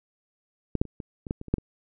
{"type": "clicks", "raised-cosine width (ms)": 3, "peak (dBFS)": [-12, -8, -29, -23, -23, -14, -24, -27, -8, -22], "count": 10, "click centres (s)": [0.753, 0.815, 0.853, 1.002, 1.268, 1.309, 1.414, 1.483, 1.54, 1.583], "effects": []}